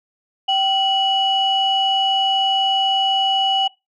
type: tone pair together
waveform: sine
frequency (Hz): 775 / 2934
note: G5 / F#7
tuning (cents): -20 / -15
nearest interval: octave + major seventh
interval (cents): 2305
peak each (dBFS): -17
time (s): 0.48-3.68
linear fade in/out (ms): 10
effects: noise-tail reverb RT60 0.2 s tail -20 dB re dry + tanh soft clip ceiling -8 dBFS